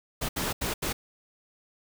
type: noise bursts at uneven times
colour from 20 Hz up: pink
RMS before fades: -30 dBFS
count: 4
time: 0.21-0.29 / 0.36-0.53 / 0.61-0.74 / 0.82-0.93 s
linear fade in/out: 10 ms
effects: none